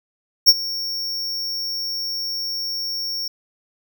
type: tone with ADSR envelope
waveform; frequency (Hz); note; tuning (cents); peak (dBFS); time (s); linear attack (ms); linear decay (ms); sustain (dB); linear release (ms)
square; 5500; F8; -27; -5; 0.46-3.28; 29; 41; -19; 4
effects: none